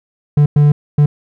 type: tone bursts at uneven times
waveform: triangle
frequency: 146.83 Hz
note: D3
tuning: in tune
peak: -4 dBFS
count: 3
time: 0.37-0.46 / 0.56-0.72 / 0.98-1.06 s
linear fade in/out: 5 ms
effects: none